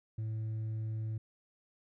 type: tone with hard clipping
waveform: triangle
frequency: 110 Hz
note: A2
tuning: in tune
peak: -33 dBFS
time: 0.18-1.18 s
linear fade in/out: 5 ms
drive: 1 dB
effects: none